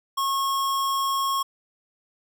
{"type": "tone", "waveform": "square", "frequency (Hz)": 1090, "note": "C#6", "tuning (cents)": -29, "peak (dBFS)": -23, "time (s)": [0.17, 1.43], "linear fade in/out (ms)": 10, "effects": []}